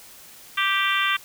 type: harmonic tone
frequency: 392 Hz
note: G4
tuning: in tune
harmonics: 3 / 4 / 5 / 6 / 7 / 8 / 9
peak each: -25 / -26 / -27 / -28 / -28 / -29 / -30 dBFS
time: 0.57-1.17 s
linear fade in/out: 10 ms
effects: white hiss -46 dBFS RMS until 1.24 s